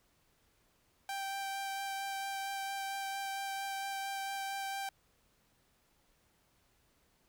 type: tone with vibrato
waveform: sawtooth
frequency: 784 Hz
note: G5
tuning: in tune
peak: -33 dBFS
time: 1.09-4.89 s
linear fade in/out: 2 ms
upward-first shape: sine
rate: 4.4 Hz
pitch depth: 9 cents each way
effects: pink hiss -72 dBFS RMS until 7.28 s